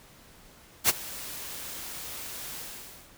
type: noise with ADSR envelope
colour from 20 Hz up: white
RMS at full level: -19 dBFS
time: 0.84-3.11 s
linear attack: 50 ms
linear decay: 26 ms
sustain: -20 dB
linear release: 550 ms
effects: pink hiss -54 dBFS RMS until 3.17 s